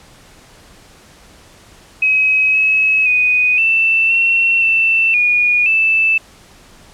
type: tone with pitch steps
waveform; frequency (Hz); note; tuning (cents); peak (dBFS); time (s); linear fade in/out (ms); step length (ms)
sine; 2544 / 2568 / 2489 / 2666 / 2714 / 2673 / 2446 / 2640; D#7 / E7 / D#7 / E7 / E7 / E7 / D#7 / E7; +38 / -46 / 0 / +19 / +50 / +23 / -30 / +2; -10; 2.02-6.18; 5; 520
effects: pink hiss -44 dBFS RMS until 6.93 s + low-pass 10000 Hz 12 dB/octave